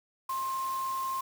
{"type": "tone in noise", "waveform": "sine", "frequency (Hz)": 1059, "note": "C6", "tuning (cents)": 21, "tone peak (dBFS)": -30, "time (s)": [0.29, 1.21], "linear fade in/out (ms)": 5, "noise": "white", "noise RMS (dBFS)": -45, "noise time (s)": [0.29, 1.21], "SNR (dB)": 12, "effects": []}